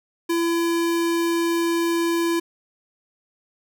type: tone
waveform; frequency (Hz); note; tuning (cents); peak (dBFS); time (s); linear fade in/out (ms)
square; 337.1; E4; +39; -20; 0.29-2.4; 10
effects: none